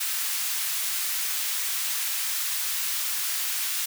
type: high-pass noise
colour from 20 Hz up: white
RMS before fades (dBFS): -28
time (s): 0-3.86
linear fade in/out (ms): 10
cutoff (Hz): 1400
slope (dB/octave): 12
effects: none